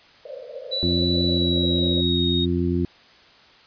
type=band-pass noise; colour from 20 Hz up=white; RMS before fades=-36 dBFS; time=0.25-2.01 s; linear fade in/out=5 ms; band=490 to 590 Hz; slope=96 dB/octave
type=tone with pitch glide; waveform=sine; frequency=3951 to 3734 Hz; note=B7 to A#7; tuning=0 to +2 cents; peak=-23 dBFS; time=0.71-2.46 s; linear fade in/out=20 ms; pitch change=-98 cents; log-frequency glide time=1.25-2.24 s
type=harmonic tone; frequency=87.31 Hz; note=F2; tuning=in tune; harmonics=1 / 2 / 3 / 4; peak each=-25 / -25 / -25 / -25 dBFS; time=0.83-2.85 s; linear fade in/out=0 ms
effects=white hiss -51 dBFS RMS until 3.66 s + resampled to 11025 Hz